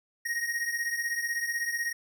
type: beating tone pair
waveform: square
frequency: 1870 / 1886 Hz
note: A#6 / A#6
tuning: +5 / +20 cents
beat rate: 16 Hz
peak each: -31 / -35 dBFS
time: 0.25-1.93 s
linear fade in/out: 10 ms
effects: none